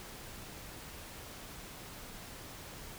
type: silence
effects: pink hiss -48 dBFS RMS until 2.98 s